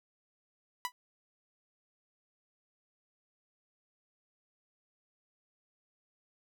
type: tone with exponential decay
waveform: sawtooth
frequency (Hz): 987.8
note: B5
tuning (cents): 0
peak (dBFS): -25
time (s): 0.85-0.92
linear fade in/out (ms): 0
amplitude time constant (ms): 15
effects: none